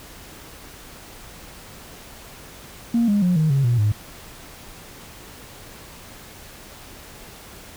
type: tone with pitch steps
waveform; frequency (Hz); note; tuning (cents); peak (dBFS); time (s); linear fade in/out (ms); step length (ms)
sine; 233.7 / 204.6 / 179.17 / 156.88 / 137.36 / 120.27 / 105.31; A#3 / G#3 / F3 / D#3 / C#3 / B2 / G#2; +5 / -26 / +45 / +15 / -15 / -45 / +25; -14; 2.94-3.92; 5; 140
effects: tanh soft clip ceiling -12 dBFS + pink hiss -42 dBFS RMS until 7.76 s